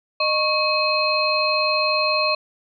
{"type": "tone cluster", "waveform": "sine", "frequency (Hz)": [614, 1099, 2546, 4177], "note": ["D#5", "C#6", "D#7", "C8"], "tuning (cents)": [-23, -15, 39, -4], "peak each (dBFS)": -23, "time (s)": [0.2, 2.35], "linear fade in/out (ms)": 5, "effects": []}